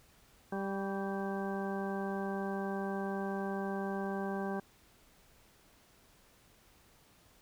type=harmonic tone with a mistuned harmonic; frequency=196 Hz; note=G3; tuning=in tune; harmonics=1 / 2 / 3 / 4 / 5 / 6 / 8; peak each=-37 / -39 / -44 / -42 / -48 / -49 / -46 dBFS; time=0.52-4.6 s; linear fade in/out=5 ms; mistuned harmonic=6; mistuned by=-40 cents; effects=pink hiss -64 dBFS RMS until 7.41 s